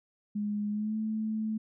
sine tone with pitch glide, 207.7 to 217.9 Hz, G#3 to A3, 0 to -17 cents, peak -29 dBFS, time 0.35-1.58 s, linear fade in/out 10 ms, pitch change +83 cents, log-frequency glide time 0.7-0.96 s, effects none

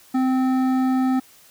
sine tone with hard clipping, 259.4 Hz, C4, 15 cents flat, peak -19 dBFS, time 0.14-1.2 s, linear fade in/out 10 ms, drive 11 dB, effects white hiss -51 dBFS RMS until 1.5 s

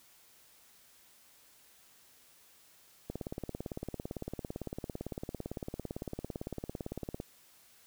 click train, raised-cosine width 2 ms, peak -24 dBFS, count 74, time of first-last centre 3.1-7.201 s, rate 17.8 Hz, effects white hiss -62 dBFS RMS until 7.86 s

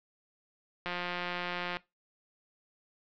click train, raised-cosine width 0.3 ms, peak -19 dBFS, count 162, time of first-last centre 0.86-1.77 s, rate 177 Hz, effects noise-tail reverb RT60 0.2 s tail -19 dB re dry + low-pass 4000 Hz 12 dB/octave

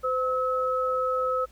sine tone pair together, 512.3 / 1291 Hz, C5 / E6, -37 / -37 cents, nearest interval octave + major third, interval 1600 cents, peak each -26 dBFS, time 0.03-1.46 s, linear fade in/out 20 ms, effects added 56 Hz sine -53 dBFS peak until 1.51 s + pink hiss -59 dBFS RMS until 1.51 s

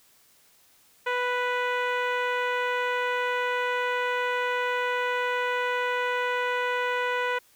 10% pulse tone with low-pass filter, 493.9 Hz, B4, in tune, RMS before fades -27 dBFS, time 1.06-7.39 s, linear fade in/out 10 ms, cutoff 2200 Hz, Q 0.75, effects white hiss -60 dBFS RMS until 7.55 s

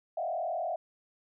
sine tone with frequency modulation, 685 Hz, F5, 34 cents flat, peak -30 dBFS, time 0.17-0.76 s, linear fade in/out 5 ms, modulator 40.5 Hz, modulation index 1.6, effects none

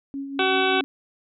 sine tone with tremolo, 276 Hz, C#4, 7 cents flat, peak -27 dBFS, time 0.14-0.84 s, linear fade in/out 0 ms, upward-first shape sine, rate 5.2 Hz, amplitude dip 45%
harmonic tone, 378.3 Hz, F#4, 38 cents sharp, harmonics 1 / 2 / 3 / 4 / 6 / 7 / 8 / 9 / 10, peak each -23 / -25 / -30 / -26 / -30 / -28 / -33 / -30 / -33 dBFS, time 0.39-0.81 s, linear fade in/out 2 ms
effects none

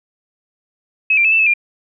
sine tone with pitch steps, 2568 / 2368 / 2607 / 2657 / 2599 / 2398 Hz, E7 / D7 / E7 / E7 / E7 / D7, -46 / +14 / -20 / +13 / -25 / +36 cents, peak -10 dBFS, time 1.1-1.538 s, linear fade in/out 5 ms, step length 73 ms, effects none

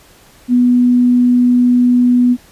sine tone, 246 Hz, B3, 7 cents flat, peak -7 dBFS, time 0.48-2.37 s, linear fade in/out 50 ms, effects pink hiss -45 dBFS RMS until 2.51 s + resampled to 32000 Hz

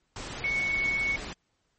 sine tone in noise, 2217 Hz, C#7, in tune, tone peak -25 dBFS, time 0.44-1.16 s, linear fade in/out 2 ms, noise pink, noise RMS -38 dBFS, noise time 0.16-1.33 s, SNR +10 dB, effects pink hiss -74 dBFS RMS until 1.78 s + MP3 32 kbps

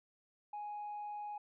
sine tone, 832 Hz, G#5, 3 cents sharp, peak -39 dBFS, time 0.53-1.38 s, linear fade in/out 5 ms, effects tanh soft clip ceiling -38 dBFS

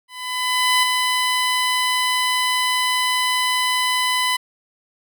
15% pulse tone with ADSR envelope, 1005 Hz, B5, 30 cents sharp, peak -7 dBFS, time 0.08-4.37 s, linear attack 750 ms, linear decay 5 ms, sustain -4 dB, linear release 12 ms, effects none

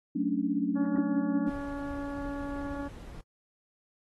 sine chord, D major seventh, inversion first, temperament equal, 185 / 220 / 277.2 / 293.7 Hz, F#3 / A3 / C#4 / D4, 0 / 0 / 0 / 0 cents, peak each -35 / -33 / -30 / -31 dBFS, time 0.15-1.5 s, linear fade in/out 10 ms
harmonic tone, 282.7 Hz, C#4, 34 cents sharp, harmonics 1 / 2 / 3 / 4 / 5 / 6, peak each -35 / -41 / -45 / -47 / -49 / -51 dBFS, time 0.75-2.89 s, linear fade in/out 20 ms
brown noise, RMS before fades -43 dBFS, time 1.47-3.21 s, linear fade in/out 5 ms
effects AAC 32 kbps

